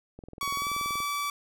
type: click train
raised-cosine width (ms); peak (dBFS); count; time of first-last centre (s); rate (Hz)
2; -30; 18; 0.19-1.003; 20.9
type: tone with pitch glide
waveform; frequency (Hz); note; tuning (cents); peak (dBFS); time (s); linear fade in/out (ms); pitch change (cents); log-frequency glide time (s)
sawtooth; 1126 to 1153; C#6 to D6; +27 to -32; -25; 0.41-1.3; 2; +41; 0.55-0.68
effects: none